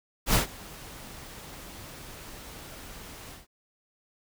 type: noise with ADSR envelope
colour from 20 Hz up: pink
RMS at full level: -21 dBFS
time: 0.26-3.47 s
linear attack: 82 ms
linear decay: 120 ms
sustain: -23 dB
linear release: 150 ms
effects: none

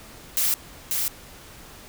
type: noise with echo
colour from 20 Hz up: blue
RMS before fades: -22 dBFS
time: 0.37-0.54 s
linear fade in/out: 0 ms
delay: 540 ms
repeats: 1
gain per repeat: -3 dB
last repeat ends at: 1.08 s
effects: pink hiss -45 dBFS RMS until 1.88 s

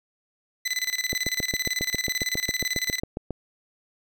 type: tone with tremolo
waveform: 20% pulse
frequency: 2008 Hz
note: B6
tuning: 28 cents sharp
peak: -18 dBFS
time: 0.65-3 s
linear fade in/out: 10 ms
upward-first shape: square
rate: 18 Hz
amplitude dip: 80%
type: click train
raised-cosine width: 2 ms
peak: -16 dBFS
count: 17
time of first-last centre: 1.13-3.307 s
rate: 7.35 Hz
effects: none

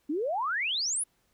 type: exponential sweep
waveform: sine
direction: up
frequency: 275.6 to 11000 Hz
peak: -27 dBFS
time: 0.09-1.04 s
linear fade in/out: 10 ms
effects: pink hiss -71 dBFS RMS until 1.33 s

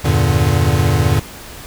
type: chord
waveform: square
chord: E half-diminished seventh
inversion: none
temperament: equal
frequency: 82.41 / 98 / 116.54 / 146.83 Hz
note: E2 / G2 / Bb2 / D3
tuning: 0 / 0 / 0 / 0 cents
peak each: -18 dBFS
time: 0.04-1.2 s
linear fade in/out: 10 ms
effects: pink hiss -34 dBFS RMS until 1.66 s

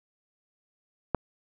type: click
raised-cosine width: 1 ms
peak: -10 dBFS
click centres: 1.147 s
effects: none

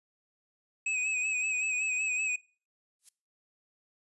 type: tone with vibrato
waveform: square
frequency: 2540 Hz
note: D#7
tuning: 35 cents sharp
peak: -29 dBFS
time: 0.86-2.36 s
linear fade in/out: 5 ms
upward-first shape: sine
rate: 5.3 Hz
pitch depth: 47 cents each way
type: noise with exponential growth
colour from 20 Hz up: violet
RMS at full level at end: -41 dBFS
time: 2.99-3.09 s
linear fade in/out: 5 ms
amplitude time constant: 20 ms
effects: noise-tail reverb RT60 0.4 s tail -23 dB re dry + resampled to 24000 Hz

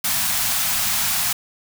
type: band-stop noise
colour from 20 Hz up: white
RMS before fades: -21 dBFS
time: 0.04-1.33 s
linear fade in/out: 5 ms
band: 250 to 660 Hz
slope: 48 dB/octave
effects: none

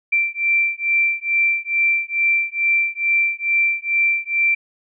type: beating tone pair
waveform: sine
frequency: 2349 / 2351.3 Hz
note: D7 / D7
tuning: 0 / +1 cents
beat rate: 2.3 Hz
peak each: -19 dBFS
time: 0.12-4.55 s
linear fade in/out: 10 ms
effects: none

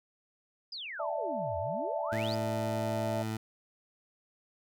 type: exponential two-way sweep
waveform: sine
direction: down then up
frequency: 5140 to 80.7 to 5140 Hz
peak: -38 dBFS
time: 0.72-2.35 s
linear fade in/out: 5 ms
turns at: 1.58 s
type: chord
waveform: sine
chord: D suspended second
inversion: none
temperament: equal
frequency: 587.3 / 659.3 / 880 Hz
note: D5 / E5 / A5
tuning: 0 / 0 / 0 cents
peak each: -36 / -35 / -38 dBFS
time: 0.99-3.23 s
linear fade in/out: 10 ms
type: tone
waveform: 20% pulse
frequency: 110 Hz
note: A2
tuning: in tune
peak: -28 dBFS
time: 2.12-3.37 s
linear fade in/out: 5 ms
effects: none

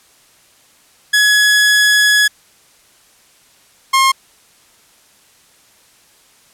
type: tone pair in turn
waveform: sawtooth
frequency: 1686 / 1069.2 Hz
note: G#6 / C6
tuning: +26 / +37 cents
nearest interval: minor sixth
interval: 789 cents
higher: first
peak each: -5 dBFS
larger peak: neither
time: 1.13-2.28 / 3.93-4.12 s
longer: first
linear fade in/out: 10 ms
effects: white hiss -50 dBFS RMS until 6.53 s + low-pass 11000 Hz 12 dB/octave

